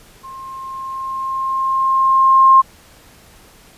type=tone with level ramp; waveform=sine; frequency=1063 Hz; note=C6; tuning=27 cents sharp; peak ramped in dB=-31 to -4 dBFS; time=0.23-2.62 s; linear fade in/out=20 ms; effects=pink hiss -46 dBFS RMS until 3.77 s + resampled to 32000 Hz